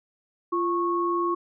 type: tone pair together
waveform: sine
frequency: 345.8 / 1100 Hz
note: F4 / C#6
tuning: -17 / -14 cents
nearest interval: octave + minor sixth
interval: 2003 cents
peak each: -25 dBFS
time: 0.52-1.35 s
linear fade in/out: 10 ms
effects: none